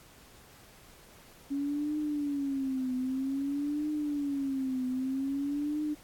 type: tone with vibrato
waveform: sine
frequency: 277.2 Hz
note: C#4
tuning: in tune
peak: -29 dBFS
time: 1.5-5.95 s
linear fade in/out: 20 ms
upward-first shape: triangle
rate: 0.52 Hz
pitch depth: 160 cents each way
effects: pink hiss -56 dBFS RMS until 6.03 s + AAC 64 kbps